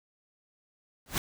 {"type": "noise with exponential growth", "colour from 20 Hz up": "pink", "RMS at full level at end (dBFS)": -24, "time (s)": [1.06, 1.18], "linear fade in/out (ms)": 1, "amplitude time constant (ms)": 26, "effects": []}